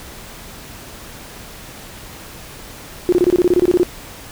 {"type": "tone bursts", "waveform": "sine", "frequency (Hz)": 356.5, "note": "F4", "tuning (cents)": 36, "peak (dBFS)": -9, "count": 13, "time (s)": [3.09, 3.832], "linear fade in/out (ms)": 0, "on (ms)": 34, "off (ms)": 25, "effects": ["pink hiss -36 dBFS RMS until 4.31 s"]}